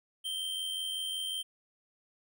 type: tone with amplitude modulation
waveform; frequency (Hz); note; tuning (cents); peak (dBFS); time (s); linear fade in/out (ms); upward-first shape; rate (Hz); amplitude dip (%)
square; 3136; G7; 0; -32; 0.24-1.43; 20; sine; 85.4; 45
effects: none